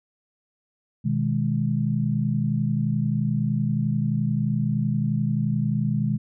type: chord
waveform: sine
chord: G# minor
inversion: first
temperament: just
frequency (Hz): 124.59 / 155.74 / 207.7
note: B2 / D#3 / G#3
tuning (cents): +16 / +2 / 0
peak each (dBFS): -25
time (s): 1.04-6.18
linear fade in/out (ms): 20
effects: none